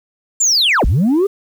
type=linear two-way sweep; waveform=sine; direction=down then up; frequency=7430 to 34.41 to 415.8 Hz; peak=-8 dBFS; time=0.4-1.27 s; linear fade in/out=10 ms; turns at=0.85 s; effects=tanh soft clip ceiling -9 dBFS + 7-bit